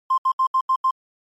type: tone bursts at uneven times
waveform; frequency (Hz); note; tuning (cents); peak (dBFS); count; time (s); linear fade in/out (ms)
triangle; 1050; C6; +6; -11; 6; 0.1-0.18 / 0.25-0.32 / 0.39-0.47 / 0.54-0.61 / 0.69-0.76 / 0.84-0.91; 10
effects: tanh soft clip ceiling -13 dBFS + MP3 64 kbps